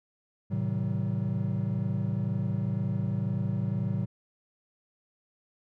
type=chord; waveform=triangle; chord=A diminished seventh; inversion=none; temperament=just; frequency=110 / 132 / 158.4 / 190.08 Hz; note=A2 / C3 / Eb3 / Gb3; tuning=0 / +16 / +31 / +47 cents; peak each=-29 / -31 / -33 / -30 dBFS; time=0.5-4.06 s; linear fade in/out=20 ms; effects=none